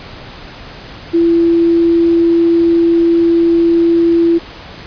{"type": "tone", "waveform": "sine", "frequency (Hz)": 336.6, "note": "E4", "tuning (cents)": 36, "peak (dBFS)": -7, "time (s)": [1.13, 4.39], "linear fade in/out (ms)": 20, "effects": ["pink hiss -32 dBFS RMS until 4.86 s", "resampled to 11025 Hz"]}